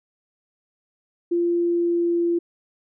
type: tone with pitch glide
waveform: sine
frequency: 344.8 to 342.4 Hz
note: F4 to F4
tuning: -22 to -34 cents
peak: -18 dBFS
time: 1.31-2.39 s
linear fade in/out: 10 ms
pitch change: -12 cents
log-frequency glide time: 1.58-2.25 s
effects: none